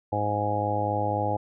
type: harmonic tone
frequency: 103.83 Hz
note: G#2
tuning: in tune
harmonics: 1 / 2 / 3 / 4 / 5 / 6 / 7 / 8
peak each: -30 / -38 / -34 / -39 / -31 / -34 / -33 / -28 dBFS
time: 0.12-1.37 s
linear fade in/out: 10 ms
effects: none